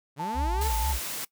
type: linear sweep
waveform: sawtooth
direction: up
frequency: 130.81 to 474.4 Hz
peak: -30 dBFS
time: 0.16-0.72 s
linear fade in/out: 50 ms
type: tone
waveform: sine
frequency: 880 Hz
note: A5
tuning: in tune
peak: -30 dBFS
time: 0.19-0.93 s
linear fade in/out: 10 ms
type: tone with vibrato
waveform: sine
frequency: 61.6 Hz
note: B1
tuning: 4 cents flat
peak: -26 dBFS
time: 0.34-1 s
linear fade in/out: 50 ms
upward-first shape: sine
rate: 4.1 Hz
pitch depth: 260 cents each way
type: high-pass noise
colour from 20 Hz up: white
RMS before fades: -34 dBFS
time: 0.61-1.25 s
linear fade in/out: 5 ms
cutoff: 110 Hz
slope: 12 dB/octave
effects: noise-tail reverb RT60 0.1 s tail -21 dB re dry